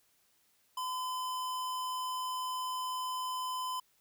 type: tone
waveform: square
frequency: 1017 Hz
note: C6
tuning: 50 cents flat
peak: -35 dBFS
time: 0.77-3.8 s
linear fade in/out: 5 ms
effects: white hiss -71 dBFS RMS until 4 s